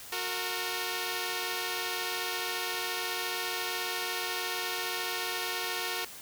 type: tone pair together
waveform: 5% pulse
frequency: 364.5 / 459.2 Hz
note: F#4 / A#4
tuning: -26 / -26 cents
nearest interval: major third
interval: 400 cents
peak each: -23 dBFS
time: 0.12-6.05 s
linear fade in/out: 5 ms
effects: white hiss -46 dBFS RMS until 6.21 s